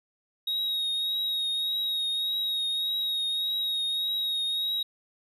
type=tone with vibrato; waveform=triangle; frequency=3774 Hz; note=A#7; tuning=21 cents sharp; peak=-25 dBFS; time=0.47-4.83 s; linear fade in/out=5 ms; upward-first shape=triangle; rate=1.7 Hz; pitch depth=33 cents each way; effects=none